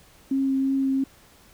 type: tone with vibrato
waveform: sine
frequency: 269.2 Hz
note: C4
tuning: 49 cents sharp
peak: -20 dBFS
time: 0.31-1.04 s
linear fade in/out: 5 ms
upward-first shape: triangle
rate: 2.9 Hz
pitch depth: 12 cents each way
effects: pink hiss -54 dBFS RMS until 1.53 s